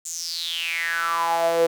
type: tone with high-pass filter sweep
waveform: sawtooth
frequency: 167.5 Hz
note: E3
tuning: 28 cents sharp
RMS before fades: -24 dBFS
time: 0.05-1.67 s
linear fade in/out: 10 ms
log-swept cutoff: 7400 to 460 Hz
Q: 7.8
effects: none